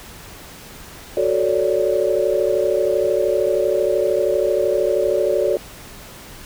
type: chord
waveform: sine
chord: D major seventh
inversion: first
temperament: equal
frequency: 370 / 440 / 554.4 / 587.3 Hz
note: F#4 / A4 / C#5 / D5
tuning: 0 / 0 / 0 / 0 cents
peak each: -21 dBFS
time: 1.17-5.57 s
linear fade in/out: 2 ms
effects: pink hiss -39 dBFS RMS until 6.45 s